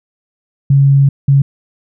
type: tone bursts at uneven times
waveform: sine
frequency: 138.59 Hz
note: C#3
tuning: in tune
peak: -5 dBFS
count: 2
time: 0.7-1.09 / 1.28-1.42 s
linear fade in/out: 5 ms
effects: none